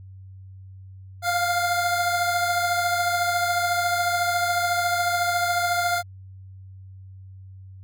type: beating tone pair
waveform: 25% pulse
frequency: 698.5 / 712.5 Hz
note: F5 / F5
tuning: 0 / +34 cents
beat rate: 14 Hz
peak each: -18 / -25 dBFS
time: 1.22-6.03 s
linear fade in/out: 50 ms
effects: added 95 Hz sine -40 dBFS peak until 7.83 s